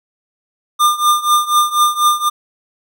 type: tone with tremolo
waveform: square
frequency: 1202 Hz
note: D6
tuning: 40 cents sharp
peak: -8 dBFS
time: 0.79-2.3 s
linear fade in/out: 20 ms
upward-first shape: triangle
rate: 4.1 Hz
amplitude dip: 90%
effects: none